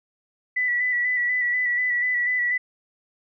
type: tone with vibrato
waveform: sine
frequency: 1970 Hz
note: B6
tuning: 5 cents flat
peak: -20 dBFS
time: 0.56-2.58 s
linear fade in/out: 10 ms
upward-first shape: square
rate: 4.1 Hz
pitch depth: 25 cents each way
effects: none